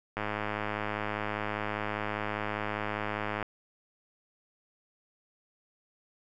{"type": "click train", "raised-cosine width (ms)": 0.5, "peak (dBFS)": -17, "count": 343, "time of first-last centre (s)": [0.17, 3.427], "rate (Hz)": 105, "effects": []}